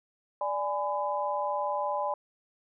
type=chord; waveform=sine; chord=G# diminished; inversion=second; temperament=equal with one note detuned; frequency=587.3 / 830.6 / 1005.6 Hz; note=D5 / G#5 / B5; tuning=0 / 0 / +31 cents; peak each=-32 dBFS; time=0.41-2.14 s; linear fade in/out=2 ms; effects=none